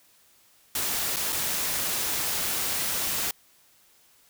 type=noise with dropouts; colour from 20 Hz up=white; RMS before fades=-28 dBFS; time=0.75-3.31 s; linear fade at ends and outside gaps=2 ms; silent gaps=1.161-1.167 / 1.324-1.327 s; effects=white hiss -60 dBFS RMS until 4.29 s